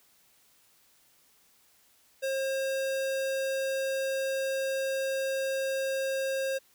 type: tone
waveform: square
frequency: 536 Hz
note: C5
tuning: 42 cents sharp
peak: -29 dBFS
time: 2.22-6.59 s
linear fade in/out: 20 ms
effects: white hiss -64 dBFS RMS until 6.74 s

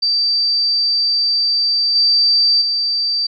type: tone with level steps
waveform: sine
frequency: 4657 Hz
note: D8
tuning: 15 cents flat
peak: -13 / -10 / -15 dBFS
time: 0.02-3.27 s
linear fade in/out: 10 ms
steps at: 1.95 / 2.61 s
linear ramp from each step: 10 ms
effects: none

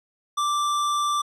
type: tone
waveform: square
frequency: 1174.7 Hz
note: D6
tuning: in tune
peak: -22 dBFS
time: 0.37-1.22 s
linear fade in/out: 10 ms
effects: low-pass 9000 Hz 12 dB/octave

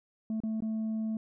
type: tone with dropouts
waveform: sine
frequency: 220 Hz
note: A3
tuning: in tune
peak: -27 dBFS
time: 0.3-1.17 s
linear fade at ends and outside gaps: 2 ms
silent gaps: 0.403-0.435 / 0.605-0.622 s
effects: tanh soft clip ceiling -29 dBFS

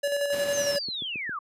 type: tone with tremolo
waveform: square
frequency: 571 Hz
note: D5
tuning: 49 cents flat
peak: -24 dBFS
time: 0.03-0.79 s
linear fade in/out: 10 ms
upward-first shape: square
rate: 11 Hz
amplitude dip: 40%
type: noise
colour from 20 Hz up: pink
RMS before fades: -37 dBFS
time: 0.32-0.77 s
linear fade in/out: 10 ms
type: linear sweep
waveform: sine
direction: down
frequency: 6460 to 1093 Hz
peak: -30 dBFS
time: 0.53-1.39 s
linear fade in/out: 5 ms
type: click train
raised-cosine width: 3 ms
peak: -26 dBFS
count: 5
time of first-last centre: 0.75-1.293 s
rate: 7.36 Hz
effects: high-pass 150 Hz 12 dB/octave + resampled to 32000 Hz

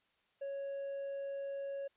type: tone with hard clipping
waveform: sine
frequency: 554.4 Hz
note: C#5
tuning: in tune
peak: -39 dBFS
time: 0.41-1.88 s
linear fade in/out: 10 ms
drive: 2 dB
effects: white hiss -75 dBFS RMS until 1.96 s + resampled to 8000 Hz

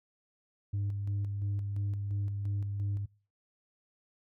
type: tone with tremolo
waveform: sine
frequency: 100.8 Hz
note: G2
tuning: 49 cents sharp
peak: -27 dBFS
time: 0.73-3.06 s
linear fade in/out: 10 ms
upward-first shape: square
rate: 2.9 Hz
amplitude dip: 40%
effects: noise-tail reverb RT60 0.4 s tail -25 dB re dry + tanh soft clip ceiling -28 dBFS

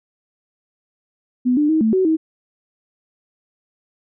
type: tone with pitch steps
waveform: sine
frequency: 249.7 / 297.3 / 316 / 220.8 / 375.7 / 318.6 Hz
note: B3 / D4 / D#4 / A3 / F#4 / D#4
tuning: +19 / +21 / +27 / +6 / +26 / +41 cents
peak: -13 dBFS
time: 1.45-2.17 s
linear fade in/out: 20 ms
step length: 120 ms
effects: none

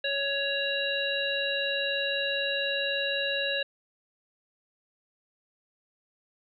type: harmonic tone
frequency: 557 Hz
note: C#5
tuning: 8 cents sharp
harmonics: 1 / 3 / 5 / 7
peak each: -32 / -32 / -32 / -32 dBFS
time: 0.04-3.63 s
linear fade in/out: 5 ms
effects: none

